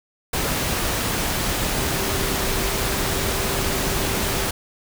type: tone in noise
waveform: sine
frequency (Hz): 390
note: G4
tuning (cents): -9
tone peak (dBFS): -31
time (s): 1.8-4.48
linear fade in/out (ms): 5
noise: pink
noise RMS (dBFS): -23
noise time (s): 0.33-4.51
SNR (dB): -11
effects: none